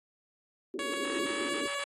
pink band-pass noise, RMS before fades -37 dBFS, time 0.74-1.66 s, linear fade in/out 0 ms, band 270 to 420 Hz, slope 48 dB/octave
10% pulse tone with pitch glide, 560 to 566.2 Hz, C#5 to C#5, +18 to +37 cents, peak -25 dBFS, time 0.79-1.84 s, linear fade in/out 2 ms, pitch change +19 cents, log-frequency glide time 1.16-1.44 s
effects AAC 32 kbps

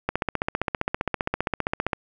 click train, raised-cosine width 0.5 ms, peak -8 dBFS, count 29, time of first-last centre 0.09-1.932 s, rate 15.2 Hz, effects none

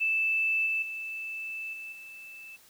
sine tone with level steps, 2637 Hz, E7, in tune, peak -24 / -26 / -34 / -38 / -43 dBFS, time 0-2.57 s, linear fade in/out 20 ms, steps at 0.66 / 0.82 / 1.73 / 1.92 s, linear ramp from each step 5 ms, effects white hiss -58 dBFS RMS until 2.69 s

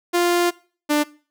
sawtooth tone pair in turn, 349.2 / 296.6 Hz, F4 / D4, 0 / +17 cents, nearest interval minor third, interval 283 cents, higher first, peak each -12 dBFS, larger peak neither, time 0.13-0.51 / 0.89-1.04 s, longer first, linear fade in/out 20 ms, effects noise-tail reverb RT60 0.4 s tail -21 dB re dry

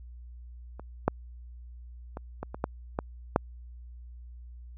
clicks, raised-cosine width 1 ms, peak -28 / -8 / -23 / -20 / -23 / -13 / -14 / -7 dBFS, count 8, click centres 0.796 / 1.08 / 2.171 / 2.43 / 2.545 / 2.641 / 2.989 / 3.361 s, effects added 60 Hz sine -43 dBFS peak until 4.77 s

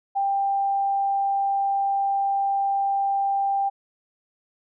sine tone, 791 Hz, G5, 15 cents sharp, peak -20 dBFS, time 0.15-3.7 s, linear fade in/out 20 ms, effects none

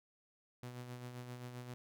sawtooth tone with tremolo, 123.47 Hz, B2, in tune, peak -40 dBFS, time 0.63-1.74 s, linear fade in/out 0 ms, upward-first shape sine, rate 7.6 Hz, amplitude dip 45%, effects none

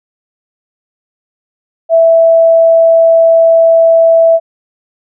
sine tone, 659.3 Hz, E5, in tune, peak -3 dBFS, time 1.89-4.4 s, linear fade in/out 50 ms, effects none

